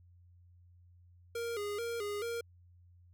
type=tone with vibrato; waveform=square; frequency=438.3 Hz; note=A4; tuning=7 cents flat; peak=-36 dBFS; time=1.35-2.41 s; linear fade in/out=5 ms; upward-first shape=square; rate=2.3 Hz; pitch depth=110 cents each way; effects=added 88 Hz sine -58 dBFS peak until 3.13 s